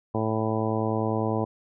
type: harmonic tone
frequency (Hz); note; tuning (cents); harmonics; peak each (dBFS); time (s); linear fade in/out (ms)
110; A2; 0; 1 / 2 / 3 / 4 / 5 / 6 / 7 / 8 / 9; -29 / -30 / -31 / -31 / -33 / -35 / -34 / -39 / -35; 0.14-1.45; 10
effects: none